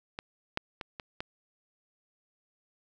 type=clicks; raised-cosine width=0.3 ms; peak=-20 / -13 / -21 / -23 / -19 dBFS; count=5; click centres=0.189 / 0.574 / 0.812 / 0.998 / 1.205 s; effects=none